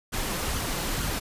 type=noise with flanger; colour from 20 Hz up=pink; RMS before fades=-29 dBFS; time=0.12-1.2 s; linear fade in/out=20 ms; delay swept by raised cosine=0.63 to 5.93 ms; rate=2.2 Hz; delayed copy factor=+0.5; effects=resampled to 32000 Hz